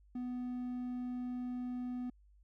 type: tone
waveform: triangle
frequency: 248.2 Hz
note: B3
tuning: 9 cents sharp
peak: -35 dBFS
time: 0.15-2.1 s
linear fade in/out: 5 ms
effects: added 50 Hz sine -61 dBFS peak until 2.43 s